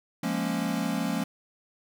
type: chord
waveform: square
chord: Bb minor seventh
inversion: second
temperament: equal with one note detuned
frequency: 174.61 / 207.7 / 233.1 / 274.3 Hz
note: F3 / Ab3 / Bb3 / Db4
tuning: 0 / 0 / 0 / -18 cents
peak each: -33 dBFS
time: 0.23-1.24 s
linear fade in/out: 5 ms
effects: none